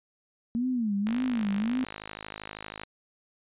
sine tone with vibrato, 226.3 Hz, A3, 49 cents sharp, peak -25 dBFS, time 0.55-1.84 s, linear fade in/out 0 ms, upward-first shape sine, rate 1.8 Hz, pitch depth 220 cents each way
click train, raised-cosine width 0.3 ms, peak -21 dBFS, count 94, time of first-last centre 1.07-2.835 s, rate 52.7 Hz
effects resampled to 8000 Hz

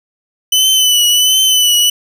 sawtooth tone with vibrato, 3000 Hz, F#7, 23 cents sharp, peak -5 dBFS, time 0.52-1.9 s, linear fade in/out 5 ms, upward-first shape triangle, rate 1.4 Hz, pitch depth 50 cents each way, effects none

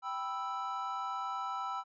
triangle chord, E minor, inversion first, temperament equal, 784 / 987.8 / 1318.5 Hz, G5 / B5 / E6, 0 / 0 / 0 cents, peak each -39 / -38 / -36 dBFS, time 0.02-1.84 s, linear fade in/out 50 ms, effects resampled to 16000 Hz

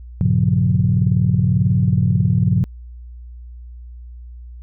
sine chord, G half-diminished seventh, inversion none, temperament equal with one note detuned, 98 / 116.54 / 138.59 / 178.18 Hz, G2 / Bb2 / Db3 / F3, 0 / 0 / 0 / +35 cents, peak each -18 dBFS, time 0.21-2.64 s, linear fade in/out 0 ms, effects tanh soft clip ceiling -3 dBFS + added 60 Hz sine -33 dBFS peak until 4.62 s

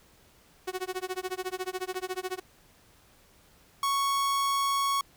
sawtooth tone with tremolo, 370.2 Hz, F#4, 1 cent sharp, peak -25 dBFS, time 0.67-2.4 s, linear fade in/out 10 ms, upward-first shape sine, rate 14 Hz, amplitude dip 100%
click, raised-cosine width 0.3 ms, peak -30 dBFS, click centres 1.944 s
45% pulse tone, 1108.7 Hz, C#6, in tune, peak -25 dBFS, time 3.83-5.01 s, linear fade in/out 2 ms
effects pink hiss -60 dBFS RMS until 5.16 s

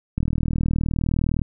click train, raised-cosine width 5 ms, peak -10 dBFS, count 50, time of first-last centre 0.18-1.417 s, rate 39.6 Hz, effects none

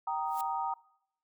sine chord, Eb major, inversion first, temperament just, 777.8 / 933.4 / 1244.5 Hz, G5 / Bb5 / Eb6, -14 / +2 / 0 cents, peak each -35 / -33 / -38 dBFS, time 0.07-0.74 s, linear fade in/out 5 ms
blue noise with exponential growth, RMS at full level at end -41 dBFS, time 0.24-0.41 s, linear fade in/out 2 ms, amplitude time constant 36 ms
effects noise-tail reverb RT60 0.8 s tail -23 dB re dry

